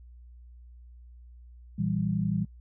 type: chord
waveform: sine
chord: E diminished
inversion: second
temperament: equal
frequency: 116.54 / 164.81 / 196 Hz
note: Bb2 / E3 / G3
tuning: 0 / 0 / 0 cents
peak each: -32 / -29 / -29 dBFS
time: 1.78-2.45 s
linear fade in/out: 10 ms
effects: noise-tail reverb RT60 0.1 s tail -22 dB re dry + added 60 Hz sine -47 dBFS peak until 2.6 s